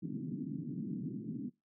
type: band-pass noise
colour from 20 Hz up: white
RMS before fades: -40 dBFS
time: 0.02-1.5 s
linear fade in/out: 20 ms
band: 140 to 300 Hz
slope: 48 dB/octave
effects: noise-tail reverb RT60 0.2 s tail -18 dB re dry